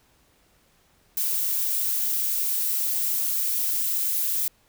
violet noise, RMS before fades -25 dBFS, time 1.17-4.48 s, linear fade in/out 2 ms, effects pink hiss -62 dBFS RMS until 4.68 s

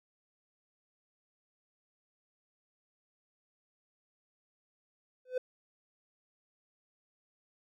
triangle tone with exponential growth, 507 Hz, B4, 45 cents sharp, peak -24 dBFS, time 5.25-5.38 s, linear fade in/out 5 ms, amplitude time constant 28 ms, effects none

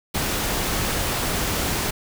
pink noise, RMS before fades -24 dBFS, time 0.14-1.91 s, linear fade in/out 10 ms, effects none

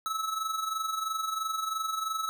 square tone with amplitude modulation, 1300 Hz, E6, 24 cents flat, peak -28 dBFS, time 0.06-2.29 s, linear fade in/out 0 ms, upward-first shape sine, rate 23 Hz, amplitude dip 60%, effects none

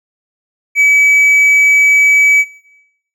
triangle tone, 2286 Hz, D7, 47 cents flat, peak -4 dBFS, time 0.75-2.45 s, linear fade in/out 50 ms, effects noise-tail reverb RT60 0.8 s tail -18 dB re dry

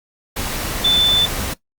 sine tone in noise, 3520 Hz, A7, in tune, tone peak -11 dBFS, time 0.84-1.26 s, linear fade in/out 10 ms, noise pink, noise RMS -24 dBFS, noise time 0.36-1.54 s, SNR +10 dB, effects noise-tail reverb RT60 0.1 s tail -17 dB re dry + Opus 48 kbps

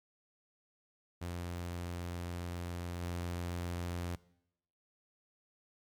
sawtooth tone with level steps, 87.31 Hz, F2, in tune, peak -34 / -32 dBFS, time 1.21-4.16 s, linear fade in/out 10 ms, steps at 3.01 s, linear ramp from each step 20 ms, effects noise-tail reverb RT60 0.8 s tail -21 dB re dry + MP3 96 kbps

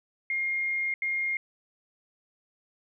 sine tone bursts at uneven times, 2129 Hz, C7, 30 cents sharp, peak -26 dBFS, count 2, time 0.3-0.94 / 1.02-1.37 s, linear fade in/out 2 ms, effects none

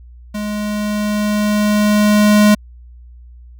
square tone with level ramp, 209.3 Hz, G#3, 14 cents sharp, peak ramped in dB -21 to -7 dBFS, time 0.34-2.55 s, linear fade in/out 10 ms, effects added 60 Hz sine -36 dBFS peak until 3.59 s

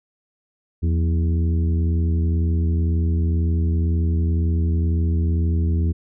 harmonic tone with a mistuned harmonic, 82 Hz, E2, 9 cents flat, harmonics 1 / 2 / 3 / 4 / 5, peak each -17 / -27 / -31 / -33 / -38 dBFS, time 0.82-5.93 s, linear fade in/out 20 ms, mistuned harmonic 2, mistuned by +110 cents, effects none

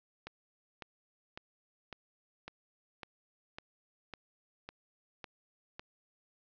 click train, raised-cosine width 0.3 ms, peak -27 dBFS, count 11, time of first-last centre 0.27-5.795 s, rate 1.81 Hz, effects resampled to 16000 Hz + 10-bit

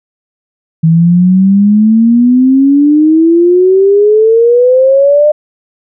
sine exponential sweep, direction up, 160 to 607 Hz, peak -3 dBFS, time 0.83-5.32 s, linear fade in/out 10 ms, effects none

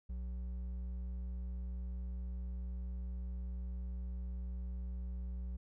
triangle tone with hard clipping, 61.1 Hz, B1, 18 cents flat, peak -40 dBFS, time 0.09-5.57 s, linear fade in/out 10 ms, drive 9 dB, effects none

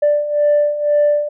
sine beating tone pair, 587.3 / 589.3 Hz, D5 / D5, 0 / +6 cents, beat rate 2 Hz, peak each -17 / -12 dBFS, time 0.02-1.29 s, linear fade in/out 10 ms, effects tanh soft clip ceiling -7 dBFS

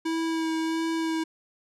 square tone with vibrato, 324.5 Hz, E4, 27 cents flat, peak -26 dBFS, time 0.05-1.24 s, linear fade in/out 10 ms, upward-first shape sine, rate 1.5 Hz, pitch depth 14 cents each way, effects low-pass 8000 Hz 12 dB/octave

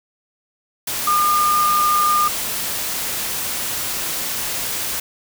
sine tone in noise, 1210 Hz, D#6, 49 cents flat, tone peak -14 dBFS, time 1.07-2.28 s, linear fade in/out 5 ms, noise white, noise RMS -24 dBFS, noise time 0.87-5 s, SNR +7 dB, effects none

